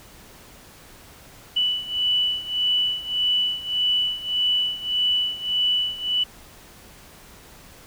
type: beating tone pair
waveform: sine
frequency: 2968 / 2969.7 Hz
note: F#7 / F#7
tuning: +5 / +6 cents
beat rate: 1.7 Hz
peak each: -22 / -25 dBFS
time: 1.56-6.24 s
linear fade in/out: 10 ms
effects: pink hiss -47 dBFS RMS until 7.86 s